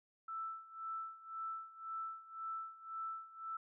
sine tone with tremolo, 1323 Hz, E6, 6 cents sharp, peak -39 dBFS, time 0.28-3.57 s, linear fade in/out 5 ms, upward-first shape sine, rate 1.9 Hz, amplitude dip 85%, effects none

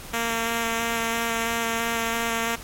5% pulse tone with vibrato, 229.9 Hz, A#3, 24 cents flat, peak -12 dBFS, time 0.13-2.56 s, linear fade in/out 10 ms, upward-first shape square, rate 3 Hz, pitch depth 10 cents each way, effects pink hiss -40 dBFS RMS until 2.63 s + MP3 64 kbps

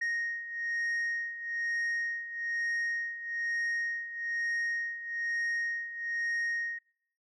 sine beating tone pair, 1864.7 / 1865.8 Hz, A#6 / A#6, 0 / +1 cents, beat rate 1.1 Hz, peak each -34 / -30 dBFS, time 0.01-6.79 s, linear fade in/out 10 ms, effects noise-tail reverb RT60 0.7 s tail -25 dB re dry + tanh soft clip ceiling -28 dBFS

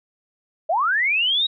sine linear sweep, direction up, 591 to 3853 Hz, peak -17 dBFS, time 0.69-1.47 s, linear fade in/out 10 ms, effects none

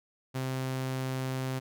sawtooth tone, 130.81 Hz, C3, in tune, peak -27 dBFS, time 0.34-1.6 s, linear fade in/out 20 ms, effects none

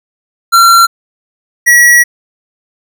square tone pair in turn, 1366 / 1925.1 Hz, F6 / B6, -39 / -45 cents, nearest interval tritone, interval 594 cents, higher second, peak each -3 dBFS, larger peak neither, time 0.52-0.87 / 1.66-2.04 s, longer second, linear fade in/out 20 ms, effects none

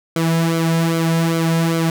sawtooth tone with flanger, 164.81 Hz, E3, in tune, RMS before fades -17 dBFS, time 0.16-1.9 s, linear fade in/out 2 ms, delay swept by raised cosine 1.1 to 2.7 ms, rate 2.5 Hz, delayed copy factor -0.7, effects none

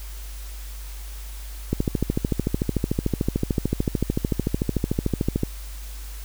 click train, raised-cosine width 3 ms, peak -8 dBFS, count 51, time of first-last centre 1.73-5.434 s, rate 13.5 Hz, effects added 50 Hz sine -33 dBFS peak until 6.24 s + white hiss -44 dBFS RMS until 6.24 s

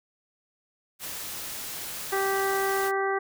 white noise, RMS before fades -36 dBFS, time 0.99-2.92 s, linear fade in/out 50 ms
harmonic tone, 390 Hz, G4, 9 cents flat, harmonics 1 / 2 / 3 / 4 / 5, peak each -27 / -30 / -32 / -33 / -34 dBFS, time 2.12-3.19 s, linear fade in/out 10 ms
effects none

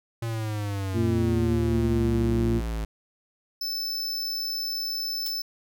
square exponential sweep, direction down, 116.54 to 53.6 Hz, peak -28 dBFS, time 0.22-2.85 s, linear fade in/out 5 ms
harmonic tone, 114.8 Hz, A#2, 26 cents flat, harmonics 1 / 2 / 3, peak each -26 / -26 / -26 dBFS, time 0.93-2.62 s, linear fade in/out 50 ms
square tone, 5274 Hz, E8, in tune, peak -28 dBFS, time 3.61-5.42 s, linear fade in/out 5 ms
blue noise with exponential decay, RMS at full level -32 dBFS, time 5.26-5.38 s, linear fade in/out 0 ms, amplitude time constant 26 ms
effects none

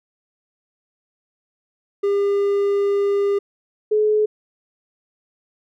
triangle / sine tone pair in turn, 402 / 425.9 Hz, G4 / G#4, +44 / +44 cents, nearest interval minor second, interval 100 cents, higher second, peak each -14 dBFS, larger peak neither, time 2.03-3.39 / 3.91-4.26 s, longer first, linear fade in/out 10 ms, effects none

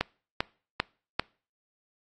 click train, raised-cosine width 0.3 ms, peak -9 dBFS, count 4, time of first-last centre 0.01-1.196 s, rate 2.53 Hz, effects noise-tail reverb RT60 0.4 s tail -24 dB re dry + AAC 32 kbps

